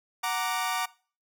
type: chord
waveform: sawtooth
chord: Gb augmented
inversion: none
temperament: equal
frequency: 740 / 932.3 / 1174.7 Hz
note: Gb5 / Bb5 / D6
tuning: 0 / 0 / 0 cents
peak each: -28 dBFS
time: 0.23-0.86 s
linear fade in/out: 10 ms
effects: noise-tail reverb RT60 0.4 s tail -21 dB re dry